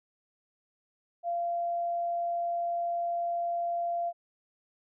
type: tone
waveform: sine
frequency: 689 Hz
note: F5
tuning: 24 cents flat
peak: -28 dBFS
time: 1.23-4.13 s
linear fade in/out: 50 ms
effects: none